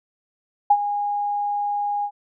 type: tone with ADSR envelope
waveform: sine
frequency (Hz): 820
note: G#5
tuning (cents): -22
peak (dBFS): -9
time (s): 0.7-2.11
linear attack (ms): 8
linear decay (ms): 56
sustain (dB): -12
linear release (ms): 68
effects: none